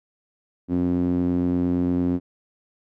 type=tone with band-pass filter; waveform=sawtooth; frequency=88.7 Hz; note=F2; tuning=27 cents sharp; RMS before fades=-22 dBFS; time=0.68-2.2 s; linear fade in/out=50 ms; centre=260 Hz; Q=3.4; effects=none